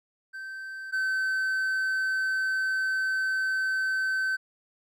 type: tone pair in turn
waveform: triangle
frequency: 1551 / 1535.8 Hz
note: G6 / G6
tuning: -19 / -36 cents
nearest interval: unison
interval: 17 cents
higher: first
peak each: -34 / -23 dBFS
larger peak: second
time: 0.33-0.92 / 0.92-4.37 s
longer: second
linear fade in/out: 20 ms
effects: none

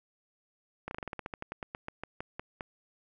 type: slowing click train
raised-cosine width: 0.5 ms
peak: -22 dBFS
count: 19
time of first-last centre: 0.88-2.608 s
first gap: 31 ms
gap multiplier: 1.12
effects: none

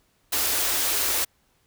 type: band-stop noise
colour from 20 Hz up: white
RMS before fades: -24 dBFS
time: 0.32-1.25 s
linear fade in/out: 10 ms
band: 100 to 250 Hz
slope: 96 dB/octave
effects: pink hiss -66 dBFS RMS until 1.66 s

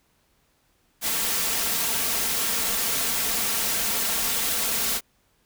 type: noise with comb filter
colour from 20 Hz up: white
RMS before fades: -25 dBFS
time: 1.01-5.01 s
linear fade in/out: 50 ms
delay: 4.4 ms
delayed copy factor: +0.5
effects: pink hiss -66 dBFS RMS until 5.45 s

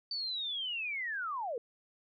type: linear sweep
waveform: sine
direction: down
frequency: 4596 to 438.4 Hz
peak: -34 dBFS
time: 0.11-1.58 s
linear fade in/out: 2 ms
effects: none

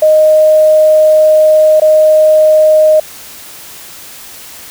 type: tone with dropouts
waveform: sine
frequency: 620 Hz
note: D#5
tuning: 6 cents flat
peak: -3 dBFS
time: 0.02-3 s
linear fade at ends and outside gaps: 5 ms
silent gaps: 1.8-1.818 s
effects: white hiss -31 dBFS RMS until 4.7 s

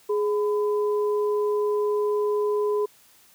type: tone pair together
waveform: sine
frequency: 417.9 / 1006 Hz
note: G#4 / B5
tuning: +11 / +32 cents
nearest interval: octave + minor third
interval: 1521 cents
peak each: -21 / -32 dBFS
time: 0.09-2.86 s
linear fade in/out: 10 ms
effects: white hiss -56 dBFS RMS until 3.34 s + high-pass 60 Hz 12 dB/octave

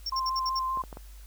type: tone bursts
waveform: triangle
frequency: 5480 Hz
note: F8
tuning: 34 cents flat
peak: -28 dBFS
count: 6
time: 0.06-0.593 s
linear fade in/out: 5 ms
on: 38 ms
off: 61 ms
type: tone with vibrato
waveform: sine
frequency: 1046.5 Hz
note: C6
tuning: in tune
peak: -27 dBFS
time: 0.12-0.82 s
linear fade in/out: 5 ms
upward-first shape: square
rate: 5.2 Hz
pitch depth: 10 cents each way
type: clicks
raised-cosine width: 1 ms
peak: -27 dBFS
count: 4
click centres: 0.773 / 0.838 / 0.928 / 0.971 s
effects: added 50 Hz sine -44 dBFS peak until 1.26 s + white hiss -57 dBFS RMS until 1.26 s

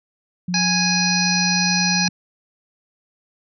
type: tone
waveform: sine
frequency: 178.6 Hz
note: F3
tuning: 39 cents sharp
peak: -21 dBFS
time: 0.48-2.09 s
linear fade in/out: 5 ms
type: harmonic tone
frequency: 830.6 Hz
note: G#5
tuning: in tune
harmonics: 1 / 2 / 3 / 5 / 6 / 7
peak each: -27 / -26 / -24 / -23 / -25 / -24 dBFS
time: 0.54-2.08 s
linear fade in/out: 2 ms
effects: none

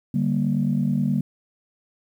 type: chord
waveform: sine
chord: G minor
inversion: second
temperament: just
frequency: 147 / 196 / 235.2 Hz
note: D3 / G3 / Bb3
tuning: +2 / 0 / +16 cents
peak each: -23 dBFS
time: 0.14-1.21 s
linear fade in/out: 5 ms
effects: tanh soft clip ceiling -11 dBFS + 9-bit

